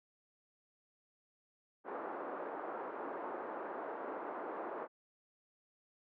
pink band-pass noise, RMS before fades -43 dBFS, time 1.84-4.88 s, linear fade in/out 50 ms, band 340 to 1300 Hz, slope 24 dB/octave, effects none

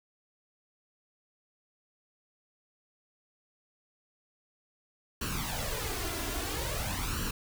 pink noise with flanger, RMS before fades -34 dBFS, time 5.21-7.31 s, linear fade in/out 5 ms, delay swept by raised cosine 0.69 to 2.99 ms, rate 0.5 Hz, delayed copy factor +0.7, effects none

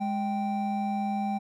triangle tone pair together, 207.1 / 782 Hz, G#3 / G5, -5 / -4 cents, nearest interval octave + major seventh, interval 2301 cents, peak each -27 / -28 dBFS, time 0-1.39 s, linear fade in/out 20 ms, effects none

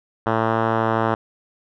5% pulse tone with low-pass filter, 112.6 Hz, A2, 40 cents sharp, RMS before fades -20 dBFS, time 0.26-1.15 s, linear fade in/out 10 ms, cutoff 1400 Hz, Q 0.98, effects none

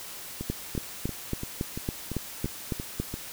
two click trains, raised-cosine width 3 ms, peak -15 / -20 dBFS, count 10 / 9, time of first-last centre 0.5-3 / 0.41-3.14 s, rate 3.6 / 2.93 Hz, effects white hiss -41 dBFS RMS until 3.32 s

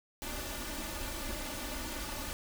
pink noise with comb filter, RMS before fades -39 dBFS, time 0.22-2.33 s, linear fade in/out 0 ms, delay 3.4 ms, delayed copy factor +0.95, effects none

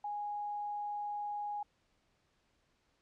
sine tone, 827 Hz, G#5, 8 cents flat, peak -36 dBFS, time 0.04-1.63 s, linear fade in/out 5 ms, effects pink hiss -75 dBFS RMS until 3.01 s + low-pass 6000 Hz 12 dB/octave

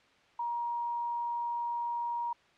sine tone, 947 Hz, A#5, 27 cents sharp, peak -31 dBFS, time 0.39-2.33 s, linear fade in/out 5 ms, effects white hiss -63 dBFS RMS until 2.57 s + low-pass 3000 Hz 12 dB/octave

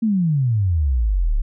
sine exponential sweep, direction down, 232.3 to 32.66 Hz, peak -15 dBFS, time 0.02-1.42 s, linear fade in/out 10 ms, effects none

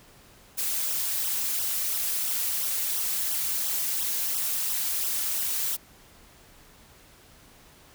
blue noise with flanger, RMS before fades -28 dBFS, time 0.57-5.77 s, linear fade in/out 20 ms, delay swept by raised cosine 0.43 to 5.53 ms, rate 2.9 Hz, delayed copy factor -0.95, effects pink hiss -54 dBFS RMS until 7.94 s

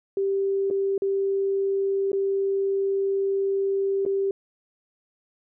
sine tone with dropouts, 392 Hz, G4, in tune, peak -21 dBFS, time 0.17-4.31 s, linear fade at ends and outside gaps 2 ms, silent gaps 0.702-0.709 / 0.979-1.02 / 2.118-2.13 / 4.052-4.062 s, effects none

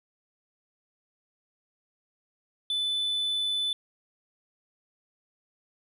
sine tone, 3501 Hz, A7, 9 cents flat, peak -23 dBFS, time 2.7-3.73 s, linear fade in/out 2 ms, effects tanh soft clip ceiling -25 dBFS

